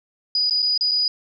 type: tone with dropouts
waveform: sine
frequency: 4933 Hz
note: D#8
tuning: 16 cents flat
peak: -17 dBFS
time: 0.35-1.08 s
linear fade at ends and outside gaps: 2 ms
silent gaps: 0.498-0.508 / 0.621-0.626 / 0.777-0.809 / 0.912-0.915 s
effects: none